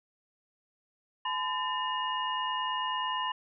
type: tone cluster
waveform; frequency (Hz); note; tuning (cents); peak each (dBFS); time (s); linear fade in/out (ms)
sine; 864 / 1013 / 1795 / 2863; A5 / B5 / A6 / F7; -32 / +44 / +34 / +42; -39 / -31 / -39 / -36; 1.25-3.32; 5
effects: none